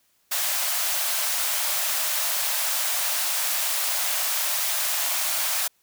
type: high-pass noise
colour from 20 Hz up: white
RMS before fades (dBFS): -25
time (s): 0.31-5.68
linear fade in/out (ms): 10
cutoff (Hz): 560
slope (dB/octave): 96
effects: white hiss -66 dBFS RMS until 5.82 s